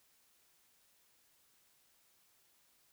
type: silence
effects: white hiss -71 dBFS RMS until 2.92 s